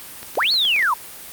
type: clicks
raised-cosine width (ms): 0.2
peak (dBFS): -16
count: 8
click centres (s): 0.23 / 0.354 / 0.43 / 0.54 / 0.651 / 0.763 / 0.793 / 0.826
type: linear two-way sweep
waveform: sine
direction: up then down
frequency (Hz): 311.1 to 4455 to 899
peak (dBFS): -15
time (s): 0.37-0.94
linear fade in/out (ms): 5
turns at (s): 0.52
effects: white hiss -37 dBFS RMS until 1.32 s + Opus 32 kbps